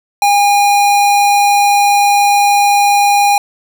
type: tone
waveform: square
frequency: 813 Hz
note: G#5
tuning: 37 cents flat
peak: -8 dBFS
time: 0.22-3.38 s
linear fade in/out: 2 ms
effects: none